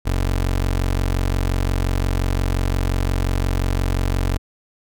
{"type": "tone", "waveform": "25% pulse", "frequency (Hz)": 45.7, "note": "F#1", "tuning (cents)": -21, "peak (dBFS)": -14, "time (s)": [0.05, 4.38], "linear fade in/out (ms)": 20, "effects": []}